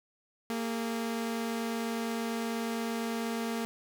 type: tone pair together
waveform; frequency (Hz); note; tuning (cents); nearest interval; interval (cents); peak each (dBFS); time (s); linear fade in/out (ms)
sawtooth; 230 / 411.4; A#3 / G#4; -23 / -16; minor seventh; 1007; -28 / -36; 0.5-3.65; 0
effects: none